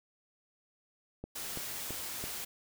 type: click train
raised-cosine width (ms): 2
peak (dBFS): -27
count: 4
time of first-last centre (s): 1.24-2.24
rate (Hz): 3
type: noise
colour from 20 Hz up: white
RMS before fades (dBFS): -40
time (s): 1.35-2.45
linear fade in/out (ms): 10
effects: none